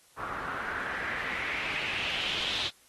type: noise with low-pass filter sweep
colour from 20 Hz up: white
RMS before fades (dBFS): -34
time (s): 0.16-2.71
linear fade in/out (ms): 50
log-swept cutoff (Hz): 1200 to 3700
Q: 4
effects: white hiss -61 dBFS RMS until 2.88 s + AAC 32 kbps